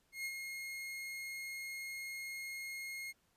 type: tone with ADSR envelope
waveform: 40% pulse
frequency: 2147 Hz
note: C7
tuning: 44 cents sharp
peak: -36 dBFS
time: 0.12-3.13 s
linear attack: 130 ms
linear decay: 58 ms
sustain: -5 dB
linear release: 31 ms
effects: pink hiss -75 dBFS RMS until 3.36 s + resampled to 32000 Hz